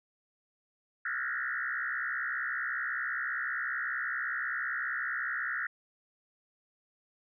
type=tone with frequency modulation; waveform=sine; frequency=1636 Hz; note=G#6; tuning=26 cents flat; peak=-31 dBFS; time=1.05-5.67 s; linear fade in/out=5 ms; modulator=65.2 Hz; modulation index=4.3; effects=none